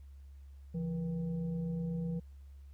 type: tone with frequency modulation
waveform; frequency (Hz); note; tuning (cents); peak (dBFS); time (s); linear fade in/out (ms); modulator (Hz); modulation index
sine; 170; F3; -46; -33; 0.74-2.2; 10; 312; 0.46
effects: added 69 Hz sine -49 dBFS peak until 2.73 s + pink hiss -75 dBFS RMS until 2.73 s